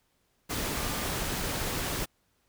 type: tone in noise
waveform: sine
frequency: 1200 Hz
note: D6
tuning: 37 cents sharp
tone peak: -43 dBFS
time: 0.75-1.05 s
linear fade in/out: 20 ms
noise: pink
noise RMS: -32 dBFS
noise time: 0.49-2.06 s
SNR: -14 dB
effects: pink hiss -72 dBFS RMS until 2.48 s